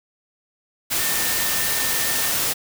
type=tone in noise; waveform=sine; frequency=1800 Hz; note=A6; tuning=39 cents sharp; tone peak=-31 dBFS; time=0.98-2.32 s; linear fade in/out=20 ms; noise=white; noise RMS=-22 dBFS; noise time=0.9-2.54 s; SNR=-12 dB; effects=none